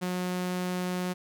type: tone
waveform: sawtooth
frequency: 181.1 Hz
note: F#3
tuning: 37 cents flat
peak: -25 dBFS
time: 0.01-1.14 s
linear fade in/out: 20 ms
effects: none